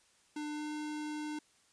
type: tone with pitch glide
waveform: square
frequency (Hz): 299.6 to 301.9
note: D4 to D4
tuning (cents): +35 to +48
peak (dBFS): -38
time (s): 0.36-1.39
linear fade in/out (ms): 5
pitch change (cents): +13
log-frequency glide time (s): 0.47-0.71
effects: white hiss -68 dBFS RMS until 1.72 s + resampled to 22050 Hz